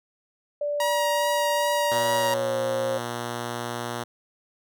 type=tone with pitch glide; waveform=sine; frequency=584 to 535.5 Hz; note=D5 to C5; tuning=-10 to +40 cents; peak=-24 dBFS; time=0.61-2.98 s; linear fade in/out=5 ms; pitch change=-150 cents; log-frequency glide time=1.92-2.59 s
type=tone with vibrato; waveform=sawtooth; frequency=951 Hz; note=A#5; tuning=34 cents sharp; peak=-20 dBFS; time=0.8-2.34 s; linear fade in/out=2 ms; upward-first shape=triangle; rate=2.5 Hz; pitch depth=13 cents each way
type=tone; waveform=5% pulse; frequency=120 Hz; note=B2; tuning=49 cents flat; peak=-18 dBFS; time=1.91-4.04 s; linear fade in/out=10 ms
effects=none